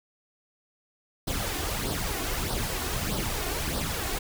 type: noise with flanger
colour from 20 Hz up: pink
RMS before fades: -30 dBFS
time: 1.27-4.19 s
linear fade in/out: 10 ms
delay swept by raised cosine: 0.21 to 2.81 ms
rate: 1.6 Hz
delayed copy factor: +0.6
effects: none